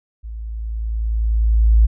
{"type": "tone with level ramp", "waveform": "sine", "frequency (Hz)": 55.2, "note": "A1", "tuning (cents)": 6, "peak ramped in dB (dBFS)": [-28, -7], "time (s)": [0.23, 1.87], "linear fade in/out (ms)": 20, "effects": []}